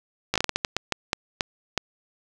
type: slowing click train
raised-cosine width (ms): 0.2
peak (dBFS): -5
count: 13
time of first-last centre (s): 0.34-1.777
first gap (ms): 16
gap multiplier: 1.33
effects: 7-bit